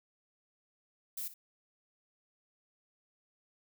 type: noise with echo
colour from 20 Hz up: violet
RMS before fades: -39 dBFS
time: 1.17-1.28 s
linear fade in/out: 5 ms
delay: 60 ms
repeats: 1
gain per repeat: -14 dB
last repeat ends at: 1.34 s
effects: none